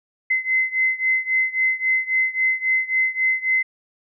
sine beating tone pair, 2052 / 2055.7 Hz, C7 / C7, -34 / -31 cents, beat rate 3.7 Hz, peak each -20 / -22 dBFS, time 0.3-3.63 s, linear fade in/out 10 ms, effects none

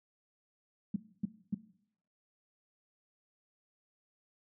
sine tone bursts, 202.7 Hz, G#3, 42 cents flat, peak -28 dBFS, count 3, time 0.94-1.546 s, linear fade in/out 5 ms, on 22 ms, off 270 ms, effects noise-tail reverb RT60 0.7 s tail -18 dB re dry

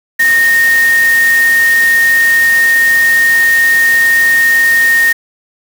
sine tone in noise, 1846 Hz, A#6, 17 cents flat, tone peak -6 dBFS, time 0.19-5.13 s, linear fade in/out 10 ms, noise white, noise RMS -21 dBFS, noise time 0.19-5.13 s, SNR +12 dB, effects none

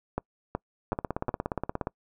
two click trains, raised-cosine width 1 ms, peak -14 / -15 dBFS, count 4 / 17, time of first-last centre 0.18-1.291 / 0.93-1.871 s, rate 2.7 / 17 Hz, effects noise-tail reverb RT60 0.1 s tail -26 dB re dry

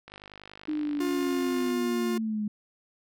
click train, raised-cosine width 0.3 ms, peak -28 dBFS, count 83, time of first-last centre 0.08-1.704 s, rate 50.5 Hz
sine linear sweep, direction down, 307.1 to 207.7 Hz, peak -27 dBFS, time 0.68-2.48 s, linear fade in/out 5 ms
45% pulse tone, 354.6 Hz, F4, 26 cents sharp, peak -29 dBFS, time 1-2.18 s, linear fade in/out 5 ms
effects none

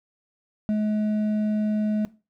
triangle tone with hard clipping, 212.6 Hz, G#3, 41 cents sharp, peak -22 dBFS, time 0.69-2.05 s, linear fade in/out 0 ms, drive 8 dB, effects noise-tail reverb RT60 0.3 s tail -19 dB re dry

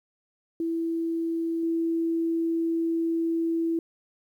sine tone with level steps, 330.7 Hz, E4, 6 cents sharp, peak -25 / -23 dBFS, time 0.6-3.79 s, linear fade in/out 2 ms, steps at 1.63 s, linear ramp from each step 2 ms, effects 10-bit

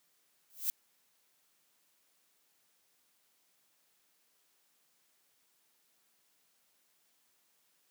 violet noise with exponential growth, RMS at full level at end -28 dBFS, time 0.5-0.7 s, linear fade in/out 0 ms, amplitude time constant 43 ms, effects white hiss -73 dBFS RMS until 7.9 s + high-pass 150 Hz 12 dB/octave

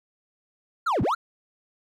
triangle linear two-way sweep, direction down then up, 1463 to 73.4 to 1463 Hz, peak -19 dBFS, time 0.86-1.15 s, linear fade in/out 10 ms, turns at 1.02 s, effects none

